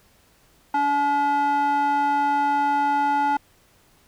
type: tone with band-pass filter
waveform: square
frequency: 285.7 Hz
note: D4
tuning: 48 cents flat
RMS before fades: -21 dBFS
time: 0.74-3.37 s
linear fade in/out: 5 ms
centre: 1000 Hz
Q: 7
effects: pink hiss -58 dBFS RMS until 4.07 s